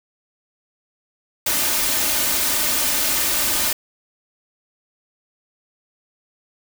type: noise with comb filter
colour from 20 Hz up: white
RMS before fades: -20 dBFS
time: 1.46-3.73 s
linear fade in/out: 5 ms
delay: 3.3 ms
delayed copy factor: +0.55
effects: none